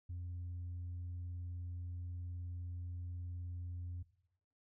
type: tone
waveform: sine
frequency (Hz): 88.1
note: F2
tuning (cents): +16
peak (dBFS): -39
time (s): 0.09-4.03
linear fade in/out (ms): 10
effects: noise-tail reverb RT60 0.8 s tail -18 dB re dry + tanh soft clip ceiling -39 dBFS